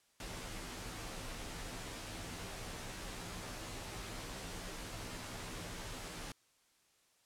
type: noise with comb filter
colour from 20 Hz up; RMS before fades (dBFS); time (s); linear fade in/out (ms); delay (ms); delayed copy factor
pink; -45; 0.2-6.32; 2; 14; -0.7
effects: white hiss -72 dBFS RMS until 7.25 s + low-pass 10000 Hz 12 dB/octave